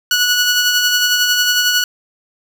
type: tone with tremolo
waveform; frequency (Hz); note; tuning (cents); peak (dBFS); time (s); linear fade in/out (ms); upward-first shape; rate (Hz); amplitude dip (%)
15% pulse; 1469; F#6; -13; -4; 0.11-1.84; 2; sine; 11; 35
effects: none